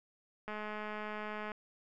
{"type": "click train", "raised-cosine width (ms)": 0.5, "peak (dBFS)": -27, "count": 221, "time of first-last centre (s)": [0.48, 1.518], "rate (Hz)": 212, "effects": []}